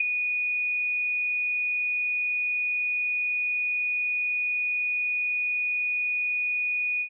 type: tone with ADSR envelope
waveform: sine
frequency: 2466 Hz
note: D#7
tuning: 16 cents flat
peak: -16 dBFS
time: 0-7.09 s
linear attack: 8 ms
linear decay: 4 ms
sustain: -8 dB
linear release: 82 ms
effects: none